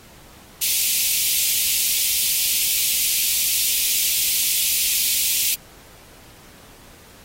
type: high-pass noise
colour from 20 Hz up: white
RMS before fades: -20 dBFS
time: 0.61-5.55 s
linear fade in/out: 10 ms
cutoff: 2300 Hz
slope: 48 dB/octave
effects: pink hiss -47 dBFS RMS until 7.24 s + AAC 48 kbps